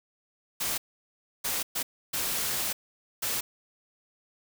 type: noise bursts at uneven times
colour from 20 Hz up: white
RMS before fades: -30 dBFS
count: 5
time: 0.6-0.78 / 1.44-1.63 / 1.75-1.83 / 2.13-2.73 / 3.22-3.41 s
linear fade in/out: 10 ms
effects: none